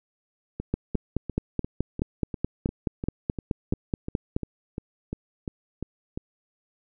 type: two click trains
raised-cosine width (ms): 3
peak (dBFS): -18 / -11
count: 17 / 18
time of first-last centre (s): 0.6-6.175 / 0.74-4.365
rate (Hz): 2.87 / 4.69
effects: none